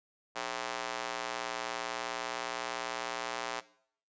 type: tone with high-pass filter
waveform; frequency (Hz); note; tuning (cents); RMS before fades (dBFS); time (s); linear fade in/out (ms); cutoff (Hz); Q
square; 59.9; A#1; +48; -37; 0.35-3.61; 20; 730; 1
effects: noise-tail reverb RT60 0.6 s tail -19 dB re dry + resampled to 16000 Hz